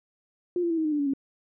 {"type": "tone with pitch steps", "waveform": "sine", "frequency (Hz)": [353.9, 341.3, 329.1, 317.3, 306, 295, 284.5, 274.3], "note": ["F4", "F4", "E4", "D#4", "D#4", "D4", "C#4", "C#4"], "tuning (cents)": [23, -40, -3, 34, -29, 8, 45, -18], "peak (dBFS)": -23, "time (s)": [0.56, 1.136], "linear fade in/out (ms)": 2, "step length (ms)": 72, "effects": []}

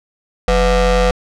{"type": "ring-modulated tone", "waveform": "35% pulse", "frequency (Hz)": 227.2, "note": "A#3", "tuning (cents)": -44, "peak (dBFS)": -6, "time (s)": [0.48, 1.11], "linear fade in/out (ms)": 2, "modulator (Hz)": 273, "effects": ["low-pass 6000 Hz 12 dB/octave"]}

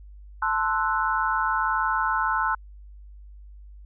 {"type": "chord", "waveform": "sine", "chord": "F# half-diminished seventh", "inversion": "first", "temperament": "equal", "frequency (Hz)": [880, 1046.5, 1318.5, 1480], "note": ["A5", "C6", "E6", "F#6"], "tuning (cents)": [0, 0, 0, 0], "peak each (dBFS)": -27, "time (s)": [0.42, 2.55], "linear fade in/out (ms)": 5, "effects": ["added 50 Hz sine -42 dBFS peak until 3.85 s"]}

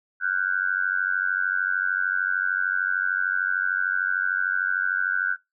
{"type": "tone with amplitude modulation", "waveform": "sine", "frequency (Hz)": 1500, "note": "F#6", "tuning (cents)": 23, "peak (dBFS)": -17, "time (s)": [0.2, 5.37], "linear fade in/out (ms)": 50, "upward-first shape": "sine", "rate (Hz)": 93.3, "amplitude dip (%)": 100, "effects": ["noise-tail reverb RT60 0.2 s tail -24 dB re dry"]}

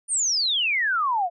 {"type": "exponential sweep", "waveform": "sine", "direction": "down", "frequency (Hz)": [9300, 667], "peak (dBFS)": -20, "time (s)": [0.08, 1.3], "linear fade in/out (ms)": 50, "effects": []}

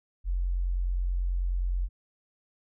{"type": "tone", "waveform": "sine", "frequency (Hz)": 44.68, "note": "F1", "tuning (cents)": 40, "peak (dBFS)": -25, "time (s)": [0.24, 1.89], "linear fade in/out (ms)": 50, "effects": []}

